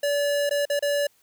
square tone with dropouts, 575 Hz, D5, 37 cents flat, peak -22 dBFS, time 0.03-1.07 s, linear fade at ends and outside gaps 5 ms, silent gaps 0.494-0.509 / 0.654-0.699 / 0.793-0.824 s, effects white hiss -63 dBFS RMS until 1.22 s

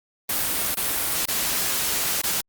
white noise with dropouts, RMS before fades -24 dBFS, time 0.29-2.41 s, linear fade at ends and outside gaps 5 ms, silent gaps 0.747-0.769 / 1.256-1.282 / 2.217-2.236 s, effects Opus 32 kbps

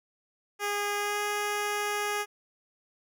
10% pulse tone with pitch glide, 410 to 414 Hz, G#4 to G#4, -22 to -5 cents, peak -20 dBFS, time 0.59-2.26 s, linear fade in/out 50 ms, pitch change +17 cents, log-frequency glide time 0.97-1.2 s, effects none

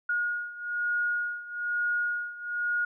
sine beating tone pair, 1438 / 1439.1 Hz, F#6 / F#6, -50 / -48 cents, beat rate 1.1 Hz, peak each -29 / -32 dBFS, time 0.09-2.85 s, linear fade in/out 5 ms, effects none

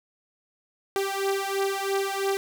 sawtooth beating tone pair, 390.4 / 393.4 Hz, G4 / G4, -7 / +6 cents, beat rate 3 Hz, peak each -24 dBFS, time 0.96-2.37 s, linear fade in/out 0 ms, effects none

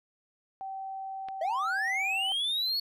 sine tone, 772 Hz, G5, 27 cents flat, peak -35 dBFS, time 0.61-2.32 s, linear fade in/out 0 ms
clicks, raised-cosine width 0.3 ms, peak -28 / -38 dBFS, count 2, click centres 1.286 / 1.877 s
triangle linear sweep, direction up, 611 to 4435 Hz, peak -26 dBFS, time 1.41-2.8 s, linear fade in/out 5 ms
effects none

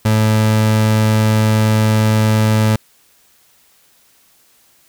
30% pulse tone, 108.7 Hz, A2, 21 cents flat, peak -8 dBFS, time 0.05-2.76 s, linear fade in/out 5 ms, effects white hiss -53 dBFS RMS until 4.88 s

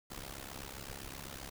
pink noise with amplitude modulation, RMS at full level -42 dBFS, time 0.1-1.5 s, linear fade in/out 10 ms, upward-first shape sine, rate 67.8 Hz, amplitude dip 90%, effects none

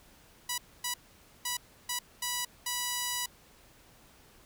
5% pulse tone bursts at uneven times, 980 Hz, B5, 14 cents flat, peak -19 dBFS, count 6, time 0.49-0.58 / 0.84-0.94 / 1.45-1.57 / 1.89-1.99 / 2.22-2.45 / 2.66-3.26 s, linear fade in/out 5 ms, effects pink hiss -59 dBFS RMS until 4.45 s

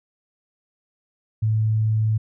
sine tone, 109.3 Hz, A2, 11 cents flat, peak -17 dBFS, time 1.42-2.18 s, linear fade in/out 10 ms, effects none

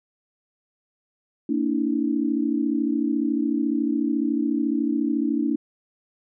sine tone cluster, 229.6 / 287.5 / 321.5 Hz, A#3 / D4 / E4, -26 / -37 / -43 cents, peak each -26 / -23 / -26 dBFS, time 1.49-5.56 s, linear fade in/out 5 ms, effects none

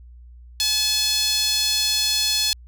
sawtooth tone with high-pass filter, 858 Hz, A5, 44 cents flat, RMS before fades -21 dBFS, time 0.6-2.53 s, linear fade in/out 0 ms, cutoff 4100 Hz, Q 2.8, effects added 60 Hz sine -41 dBFS peak until 2.67 s

